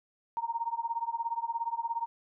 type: tone with tremolo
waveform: sine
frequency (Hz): 927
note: A#5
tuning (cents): -10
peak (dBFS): -26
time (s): 0.37-2.06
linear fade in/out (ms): 0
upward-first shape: triangle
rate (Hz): 17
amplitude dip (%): 100
effects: none